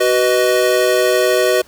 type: chord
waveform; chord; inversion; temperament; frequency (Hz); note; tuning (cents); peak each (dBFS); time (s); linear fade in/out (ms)
square; B major; second; equal with one note detuned; 375.8 / 493.9 / 622.3; F#4 / B4 / D#5; +27 / 0 / 0; -17; 0-1.62; 10
effects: pink hiss -47 dBFS RMS until 1.67 s